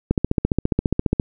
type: click train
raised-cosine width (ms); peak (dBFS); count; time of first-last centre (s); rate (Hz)
3; -4; 17; 0.11-1.198; 14.7
effects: none